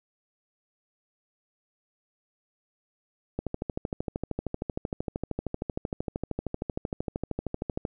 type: click train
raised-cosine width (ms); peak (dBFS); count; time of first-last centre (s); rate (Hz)
2; -16; 59; 3.39-7.852; 13
effects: none